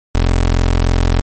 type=tone; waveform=25% pulse; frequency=43.29 Hz; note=F1; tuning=14 cents flat; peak=-7 dBFS; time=0.15-1.21 s; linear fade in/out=0 ms; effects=MP3 32 kbps